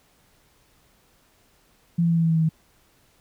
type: tone with pitch steps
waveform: sine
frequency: 170 / 168.44 / 166.89 / 165.35 / 163.83 / 162.32 / 160.83 / 159.35 Hz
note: F3 / E3 / E3 / E3 / E3 / E3 / E3 / D#3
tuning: -46 / +38 / +22 / +6 / -10 / -26 / -42 / +42 cents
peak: -17 dBFS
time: 1.98-2.492 s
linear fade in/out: 10 ms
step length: 64 ms
effects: pink hiss -61 dBFS RMS until 3.2 s